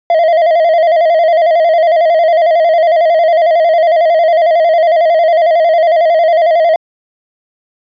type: tone with vibrato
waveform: triangle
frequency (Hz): 659.3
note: E5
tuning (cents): 0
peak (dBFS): -4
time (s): 0.1-6.76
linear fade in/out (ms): 2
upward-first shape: square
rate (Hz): 11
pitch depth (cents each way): 71
effects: resampled to 11025 Hz